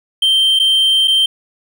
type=tone with dropouts; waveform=triangle; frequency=3136 Hz; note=G7; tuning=in tune; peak=-8 dBFS; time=0.22-1.26 s; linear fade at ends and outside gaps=5 ms; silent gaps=0.591-0.597 / 1.075-1.079 s; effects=none